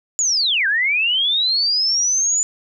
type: linear two-way sweep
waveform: sine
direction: down then up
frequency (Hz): 7040 to 1540 to 7040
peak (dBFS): -15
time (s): 0.19-2.43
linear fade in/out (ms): 0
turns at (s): 0.67
effects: none